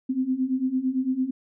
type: beating tone pair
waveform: sine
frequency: 253.9 / 262.8 Hz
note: B3 / C4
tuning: +48 / +8 cents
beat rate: 8.9 Hz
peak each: -27 / -24 dBFS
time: 0.09-1.31 s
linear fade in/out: 10 ms
effects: none